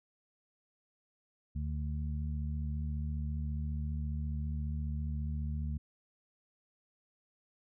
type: harmonic tone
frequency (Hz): 74.7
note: D2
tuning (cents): +30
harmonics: 1 / 2 / 3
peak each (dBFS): -34 / -40 / -44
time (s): 1.55-5.78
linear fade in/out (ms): 10
effects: none